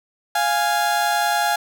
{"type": "tone pair together", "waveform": "30% pulse", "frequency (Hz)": [698.5, 829.2], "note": ["F5", "G#5"], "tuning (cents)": [0, -3], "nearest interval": "minor third", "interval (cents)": 297, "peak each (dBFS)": [-19, -17], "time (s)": [0.35, 1.56], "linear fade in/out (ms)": 5, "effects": []}